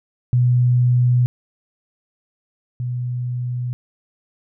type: tone pair in turn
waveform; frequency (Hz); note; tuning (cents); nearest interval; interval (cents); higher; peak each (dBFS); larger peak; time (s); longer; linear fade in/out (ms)
sine; 123.47 / 123.47; B2 / B2; 0 / 0; unison; 0; neither; -12 / -21; first; 0.33-1.26 / 2.8-3.73; neither; 0
effects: none